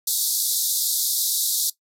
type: band-pass noise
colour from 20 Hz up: white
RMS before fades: -23 dBFS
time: 0.07-1.7 s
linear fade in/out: 5 ms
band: 3600 to 15000 Hz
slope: 96 dB/octave
effects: noise-tail reverb RT60 0.1 s tail -17 dB re dry